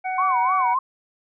harmonic tone, 747 Hz, F#5, 16 cents sharp, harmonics 1 / 2 / 3, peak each -24 / -36 / -31 dBFS, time 0.04-0.75 s, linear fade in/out 20 ms
sine tone with vibrato, 1046.5 Hz, C6, in tune, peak -18 dBFS, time 0.18-0.79 s, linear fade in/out 5 ms, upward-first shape sine, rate 3.4 Hz, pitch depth 180 cents each way
effects none

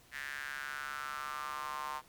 square tone with high-pass filter sweep, 70.1 Hz, C#2, 20 cents sharp, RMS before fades -41 dBFS, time 0.11-2.02 s, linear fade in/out 50 ms, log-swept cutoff 1800 to 980 Hz, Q 5.6, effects pink hiss -62 dBFS RMS until 2.08 s

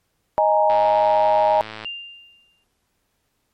sine chord, D# suspended fourth, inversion none, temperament equal, 622.3 / 830.6 / 932.3 Hz, D#5 / G#5 / A#5, 0 / 0 / 0 cents, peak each -17 / -18 / -20 dBFS, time 0.38-1.61 s, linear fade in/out 0 ms
click train, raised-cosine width 0.3 ms, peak -17 dBFS, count 126, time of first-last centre 0.7-1.847 s, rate 109 Hz
sine tone with exponential decay, 2794 Hz, F7, in tune, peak -25 dBFS, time 1.85-2.64 s, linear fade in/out 5 ms, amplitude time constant 170 ms
effects pink hiss -70 dBFS RMS until 3.53 s + MP3 64 kbps

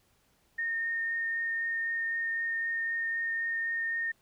sine tone with vibrato, 1834 Hz, A#6, 29 cents flat, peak -29 dBFS, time 0.58-4.12 s, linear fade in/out 10 ms, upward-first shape triangle, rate 3.9 Hz, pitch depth 9 cents each way, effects pink hiss -69 dBFS RMS until 4.21 s

